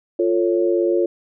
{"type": "chord", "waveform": "sine", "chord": "F augmented", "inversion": "none", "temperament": "equal with one note detuned", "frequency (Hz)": [349.2, 446.1, 554.4], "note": ["F4", "A4", "C#5"], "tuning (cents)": [0, 24, 0], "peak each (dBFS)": [-17, -22, -22], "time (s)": [0.19, 1.06], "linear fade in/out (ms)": 5, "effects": []}